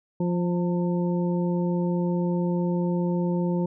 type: harmonic tone with a mistuned harmonic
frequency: 175.3 Hz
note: F3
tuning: 7 cents sharp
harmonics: 1 / 2 / 3 / 5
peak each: -23 / -29 / -33 / -37 dBFS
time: 0.2-3.66 s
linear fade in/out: 5 ms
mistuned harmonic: 5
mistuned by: +42 cents
effects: none